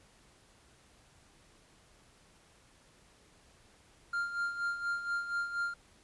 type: tone with tremolo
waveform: triangle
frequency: 1396.9 Hz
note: F6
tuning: in tune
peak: -28 dBFS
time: 4.13-5.74 s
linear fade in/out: 5 ms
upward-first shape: sine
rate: 4.2 Hz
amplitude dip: 65%
effects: pink hiss -63 dBFS RMS until 6.03 s + resampled to 24000 Hz